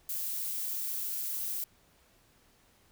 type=noise; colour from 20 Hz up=violet; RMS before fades=-35 dBFS; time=0.09-1.64 s; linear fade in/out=2 ms; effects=pink hiss -65 dBFS RMS until 2.91 s